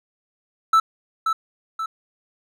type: tone with echo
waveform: triangle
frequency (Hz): 1318.5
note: E6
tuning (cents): 0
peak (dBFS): -10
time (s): 0.73-0.8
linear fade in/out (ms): 5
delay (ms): 530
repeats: 2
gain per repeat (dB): -6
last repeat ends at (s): 1.86
effects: none